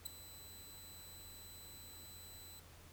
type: tone with ADSR envelope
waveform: 10% pulse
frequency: 4000 Hz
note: B7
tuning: 21 cents sharp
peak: -29 dBFS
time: 0.05-2.6 s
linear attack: 14 ms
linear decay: 3 ms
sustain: -17 dB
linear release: 10 ms
effects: added 85 Hz sine -61 dBFS peak until 2.92 s + pink hiss -61 dBFS RMS until 2.92 s